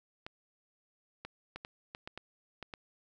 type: clicks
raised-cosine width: 0.3 ms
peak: -26 dBFS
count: 9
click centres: 0.265 / 1.25 / 1.56 / 1.649 / 1.949 / 2.075 / 2.176 / 2.627 / 2.738 s
effects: none